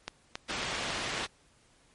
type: click train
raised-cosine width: 0.2 ms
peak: -17 dBFS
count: 5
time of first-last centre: 0.08-1.179 s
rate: 3.64 Hz
type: low-pass noise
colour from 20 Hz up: white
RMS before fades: -35 dBFS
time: 0.48-1.27 s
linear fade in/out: 20 ms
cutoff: 3400 Hz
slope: 12 dB/octave
effects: pink hiss -64 dBFS RMS until 1.94 s + MP3 48 kbps